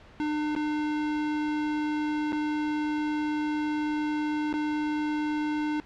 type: tone with dropouts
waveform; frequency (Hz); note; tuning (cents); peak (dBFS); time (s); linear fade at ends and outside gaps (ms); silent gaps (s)
square; 301.5; D4; +46; -27; 0.2-5.8; 0; 0.551-0.563 / 2.322-2.329 / 4.528-4.539
effects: pink hiss -52 dBFS RMS until 5.85 s + low-pass 3000 Hz 12 dB/octave